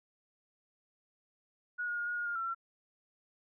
sine tone with pitch steps, 1455 / 1434 / 1424 / 1442 / 1431 / 1412 / 1348 / 1357 Hz, F#6 / F6 / F6 / F#6 / F6 / F6 / E6 / E6, -29 / +45 / +33 / -45 / +42 / +19 / +38 / +50 cents, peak -33 dBFS, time 1.78-2.548 s, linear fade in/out 20 ms, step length 96 ms, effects none

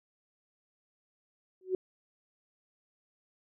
sine tone with exponential growth, 372.4 Hz, F#4, 11 cents sharp, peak -23 dBFS, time 1.61-1.75 s, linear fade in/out 2 ms, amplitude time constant 29 ms, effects none

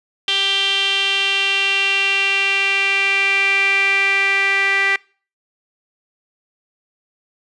sawtooth tone with band-pass filter sweep, 392.9 Hz, G4, 4 cents sharp, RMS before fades -17 dBFS, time 0.28-4.96 s, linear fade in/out 2 ms, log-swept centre 3200 to 2100 Hz, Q 6.4, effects noise-tail reverb RT60 0.4 s tail -24 dB re dry + resampled to 24000 Hz

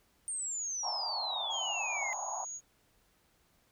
sine exponential sweep, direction down, 8890 to 2031 Hz, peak -34 dBFS, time 0.28-2.13 s, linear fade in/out 0 ms
white band-pass noise, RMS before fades -40 dBFS, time 0.83-2.45 s, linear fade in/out 5 ms, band 700 to 960 Hz, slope 48 dB/octave
sine tone, 6680 Hz, G#8, 9 cents sharp, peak -39 dBFS, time 1.5-2.61 s, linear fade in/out 50 ms
effects pink hiss -70 dBFS RMS until 3.71 s

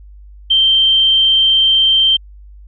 sine tone, 3136 Hz, G7, in tune, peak -8 dBFS, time 0.5-2.17 s, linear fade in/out 10 ms, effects added 50 Hz sine -35 dBFS peak until 2.67 s

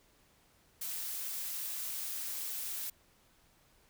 blue noise, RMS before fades -39 dBFS, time 0.81-2.9 s, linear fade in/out 5 ms, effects pink hiss -67 dBFS RMS until 3.89 s

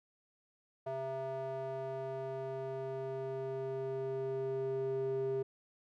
square tone with band-pass filter sweep, 133.2 Hz, C3, 31 cents sharp, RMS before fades -38 dBFS, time 0.86-5.43 s, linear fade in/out 10 ms, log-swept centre 640 to 400 Hz, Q 3.7, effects none

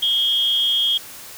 sine tone with amplitude modulation, 3257 Hz, G#7, 34 cents flat, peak -13 dBFS, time 0.02-0.98 s, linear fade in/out 10 ms, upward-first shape sine, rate 265 Hz, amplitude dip 60%, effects white hiss -38 dBFS RMS until 1.37 s

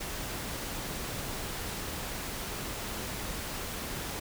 pink noise, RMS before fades -37 dBFS, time 0-4.2 s, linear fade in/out 10 ms, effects none

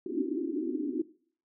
white band-pass noise, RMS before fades -32 dBFS, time 0.06-1.02 s, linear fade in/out 5 ms, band 250 to 370 Hz, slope 96 dB/octave, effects noise-tail reverb RT60 0.5 s tail -19 dB re dry

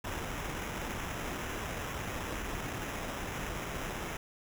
pink noise with sample-and-hold, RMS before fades -38 dBFS, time 0.04-4.17 s, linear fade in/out 5 ms, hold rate 4410 Hz, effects none

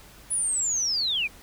sine linear sweep, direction down, 10100 to 2288 Hz, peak -23 dBFS, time 0.3-1.28 s, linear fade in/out 20 ms, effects added 50 Hz sine -55 dBFS peak until 1.42 s + pink hiss -50 dBFS RMS until 1.42 s

